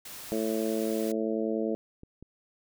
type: noise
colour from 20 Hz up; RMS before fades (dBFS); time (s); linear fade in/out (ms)
white; -43; 0.05-1.12; 5
type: harmonic tone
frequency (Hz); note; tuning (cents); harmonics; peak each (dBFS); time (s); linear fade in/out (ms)
110.4; A2; +6; 2 / 3 / 4 / 5 / 6; -32 / -32 / -32 / -35 / -38; 0.32-1.75; 0
type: clicks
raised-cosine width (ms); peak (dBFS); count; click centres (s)
3; -33; 2; 2.034 / 2.226
effects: none